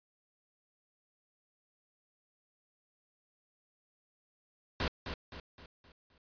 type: noise with echo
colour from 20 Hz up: pink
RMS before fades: -32 dBFS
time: 4.8-4.88 s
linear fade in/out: 2 ms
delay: 260 ms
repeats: 5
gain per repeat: -7 dB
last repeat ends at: 6.18 s
effects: resampled to 11025 Hz